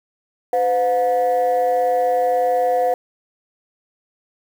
sine tone pair together, 508 / 718.4 Hz, B4 / F5, +49 / +49 cents, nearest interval tritone, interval 600 cents, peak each -16 dBFS, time 0.53-2.94 s, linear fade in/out 2 ms, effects tanh soft clip ceiling -11 dBFS + 7-bit

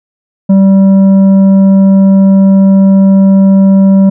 sine tone with tanh clipping, 193.9 Hz, G3, 19 cents flat, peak -3 dBFS, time 0.49-4.1 s, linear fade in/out 10 ms, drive 7 dB, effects none

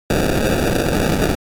violet noise with sample-and-hold, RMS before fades -17 dBFS, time 0.1-1.35 s, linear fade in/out 2 ms, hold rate 1050 Hz, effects AAC 64 kbps

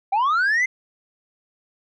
sine linear sweep, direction up, 750 to 2093 Hz, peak -14 dBFS, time 0.12-0.66 s, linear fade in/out 10 ms, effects tanh soft clip ceiling -16 dBFS

